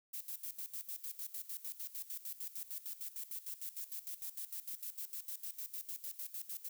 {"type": "noise with tremolo", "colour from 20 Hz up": "violet", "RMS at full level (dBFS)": -43, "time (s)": [0.13, 6.69], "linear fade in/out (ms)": 10, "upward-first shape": "square", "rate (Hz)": 6.6, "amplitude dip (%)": 80, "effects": []}